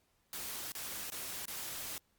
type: noise with dropouts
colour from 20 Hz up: white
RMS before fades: -42 dBFS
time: 0.33-1.98 s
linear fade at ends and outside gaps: 1 ms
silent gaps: 0.72-0.751 / 1.101-1.12 / 1.455-1.48 s
effects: pink hiss -75 dBFS RMS until 2.18 s + Opus 48 kbps